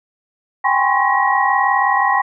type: tone cluster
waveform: sine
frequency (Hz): 782 / 821 / 1024 / 1090 / 1902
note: G5 / G#5 / C6 / C#6 / A#6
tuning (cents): -4 / -20 / -38 / -29 / +34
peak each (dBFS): -19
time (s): 0.64-2.22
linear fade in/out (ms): 10
effects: none